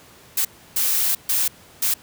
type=noise bursts at uneven times; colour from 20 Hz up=blue; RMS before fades=-20 dBFS; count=4; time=0.37-0.45 / 0.76-1.15 / 1.29-1.48 / 1.82-1.94 s; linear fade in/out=5 ms; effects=pink hiss -48 dBFS RMS until 2.02 s + high-pass 80 Hz 12 dB/octave